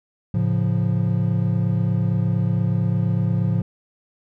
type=chord; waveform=triangle; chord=A augmented; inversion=none; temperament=equal; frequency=110 / 138.59 / 174.61 Hz; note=A2 / C#3 / E#3; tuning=0 / 0 / 0 cents; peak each=-19 / -22 / -20 dBFS; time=0.34-3.62 s; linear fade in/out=5 ms; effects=none